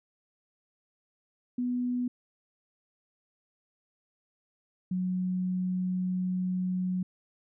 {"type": "tone pair in turn", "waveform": "sine", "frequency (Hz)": [246.9, 183.4], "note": ["B3", "F#3"], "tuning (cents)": [0, -15], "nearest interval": "perfect fourth", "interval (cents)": 515, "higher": "first", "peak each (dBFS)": -27, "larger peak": "neither", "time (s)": [[1.58, 2.08], [4.91, 7.03]], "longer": "second", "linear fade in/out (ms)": 5, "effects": []}